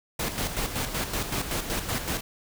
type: noise with tremolo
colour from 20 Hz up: pink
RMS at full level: -28 dBFS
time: 0.19-2.21 s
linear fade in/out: 5 ms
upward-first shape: square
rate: 5.3 Hz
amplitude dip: 55%
effects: none